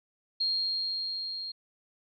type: tone with level ramp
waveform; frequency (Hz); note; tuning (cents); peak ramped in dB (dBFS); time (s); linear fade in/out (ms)
sine; 4232; C8; +19; -25 to -35; 0.4-1.52; 10
effects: none